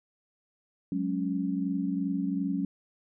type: chord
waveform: sine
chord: F# suspended second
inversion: none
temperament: equal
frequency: 185 / 207.7 / 277.2 Hz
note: F#3 / G#3 / C#4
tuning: 0 / 0 / 0 cents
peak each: -31 / -34 / -30 dBFS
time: 0.92-2.65 s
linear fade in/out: 2 ms
effects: none